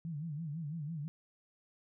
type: tone with vibrato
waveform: sine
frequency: 155.56 Hz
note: D#3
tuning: in tune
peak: -37 dBFS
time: 0.05-1.08 s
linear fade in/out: 0 ms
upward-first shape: sine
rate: 6 Hz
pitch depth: 150 cents each way
effects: none